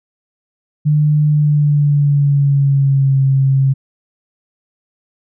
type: tone with pitch glide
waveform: sine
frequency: 150 to 135.19 Hz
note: D3 to C#3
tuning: +37 to -43 cents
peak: -9 dBFS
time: 0.85-3.74 s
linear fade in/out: 20 ms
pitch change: -180 cents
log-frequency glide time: 1.3-3.2 s
effects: none